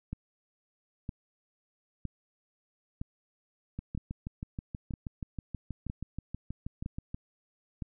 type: two click trains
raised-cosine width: 5 ms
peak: -23 / -24 dBFS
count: 9 / 22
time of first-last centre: 0.13-7.822 / 3.79-7.145 s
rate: 1.04 / 6.26 Hz
effects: none